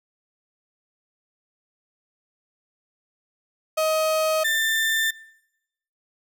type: tone pair in turn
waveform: 35% pulse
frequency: 630 / 1785.5 Hz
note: D#5 / A6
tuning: +21 / +25 cents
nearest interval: octave + tritone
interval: 1804 cents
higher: second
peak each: -18 dBFS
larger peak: neither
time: 3.77-4.44 / 4.44-5.11 s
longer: neither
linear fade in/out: 10 ms
effects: noise-tail reverb RT60 0.9 s tail -23 dB re dry